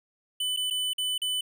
square tone with dropouts, 3000 Hz, F#7, 23 cents sharp, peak -27 dBFS, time 0.4-1.41 s, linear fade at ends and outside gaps 5 ms, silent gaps 0.565-0.571 / 0.702-0.707 / 0.934-0.981 / 1.18-1.217 s, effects none

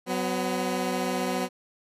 15% pulse tone pair together, 185 / 251.5 Hz, F#3 / B3, 0 / +32 cents, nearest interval perfect fourth, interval 532 cents, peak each -23 / -22 dBFS, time 0.06-1.49 s, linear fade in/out 50 ms, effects resampled to 32000 Hz

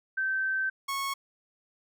sine / sawtooth tone pair in turn, 1549 / 1100.1 Hz, G6 / C#6, -21 / -14 cents, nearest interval tritone, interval 593 cents, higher first, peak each -26 dBFS, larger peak neither, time 0.17-0.7 / 0.88-1.14 s, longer first, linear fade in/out 10 ms, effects none

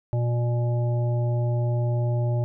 harmonic tone, 119.9 Hz, A#2, 49 cents sharp, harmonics 1 / 3 / 5 / 7, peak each -21 / -35 / -33 / -40 dBFS, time 0.13-2.44 s, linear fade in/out 0 ms, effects none

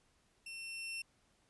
sawtooth tone with level ramp, 2700 Hz, E7, 41 cents sharp, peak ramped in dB -42 to -36 dBFS, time 0.46-1.02 s, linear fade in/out 5 ms, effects pink hiss -73 dBFS RMS until 1.49 s + resampled to 24000 Hz

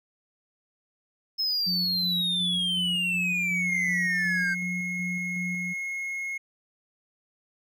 triangle exponential sweep, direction down, 5220 to 1552 Hz, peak -23 dBFS, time 1.38-4.55 s, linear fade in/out 20 ms
sine tone with tremolo, 178.8 Hz, F3, 41 cents sharp, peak -30 dBFS, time 1.66-5.74 s, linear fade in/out 20 ms, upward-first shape square, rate 2.7 Hz, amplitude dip 30%
triangle tone, 2163 Hz, C#7, 43 cents flat, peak -28 dBFS, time 3.71-6.38 s, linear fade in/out 10 ms
effects none

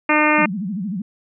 harmonic tone, 302.9 Hz, D#4, 46 cents flat, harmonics 1 / 2 / 3 / 4 / 5 / 6 / 7 / 8 / 9, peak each -19 / -22 / -21 / -21 / -25 / -23 / -21 / -22 / -27 dBFS, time 0.09-0.46 s, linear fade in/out 5 ms
sine tone with vibrato, 196 Hz, G3, in tune, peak -22 dBFS, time 0.38-1.02 s, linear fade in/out 5 ms, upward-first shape sine, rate 13 Hz, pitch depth 210 cents each way
effects none

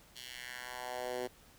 10% pulse tone with high-pass filter sweep, 124.9 Hz, B2, 20 cents sharp, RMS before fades -42 dBFS, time 0.15-1.28 s, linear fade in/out 20 ms, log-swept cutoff 3500 to 350 Hz, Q 1.8, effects pink hiss -61 dBFS RMS until 1.58 s

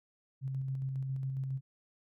sine tone with tremolo, 133.6 Hz, C3, 36 cents sharp, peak -32 dBFS, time 0.41-1.61 s, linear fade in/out 50 ms, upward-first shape square, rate 7.3 Hz, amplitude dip 25%, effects none

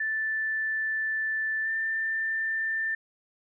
sine tone with pitch glide, 1760 to 1784.6 Hz, A6 to A6, 0 to +24 cents, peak -26 dBFS, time 0-2.95 s, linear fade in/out 5 ms, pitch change +24 cents, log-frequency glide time 1.63-1.69 s, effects none

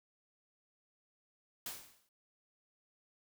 white noise with exponential decay, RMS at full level -40 dBFS, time 1.66-2.09 s, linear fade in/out 2 ms, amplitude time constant 92 ms, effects none

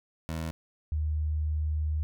20% pulse / sine tone pair in turn, 80.9 / 76.69 Hz, E2 / D#2, -32 / -24 cents, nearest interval minor second, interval 92 cents, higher first, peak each -27 / -26 dBFS, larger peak second, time 0.29-0.51 / 0.92-2.03 s, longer second, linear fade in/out 0 ms, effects none

